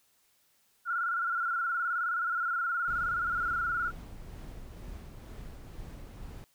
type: tone with vibrato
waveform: sine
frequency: 1396.9 Hz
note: F6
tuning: in tune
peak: -28 dBFS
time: 0.85-3.92 s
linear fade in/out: 50 ms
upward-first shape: square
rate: 19 Hz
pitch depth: 55 cents each way
type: noise with tremolo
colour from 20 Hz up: brown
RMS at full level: -43 dBFS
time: 2.88-6.44 s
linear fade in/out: 0 ms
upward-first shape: sine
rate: 2.1 Hz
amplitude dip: 30%
effects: white hiss -69 dBFS RMS until 6.54 s